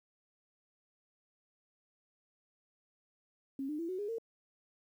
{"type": "tone with pitch steps", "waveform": "sine", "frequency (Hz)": [271.5, 301.2, 334.3, 370.9, 411.5, 456.6], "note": ["C#4", "D4", "E4", "F#4", "G#4", "A#4"], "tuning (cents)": [-36, 44, 24, 4, -16, -36], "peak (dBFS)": -35, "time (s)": [3.59, 4.184], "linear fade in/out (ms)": 2, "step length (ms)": 99, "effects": ["11-bit"]}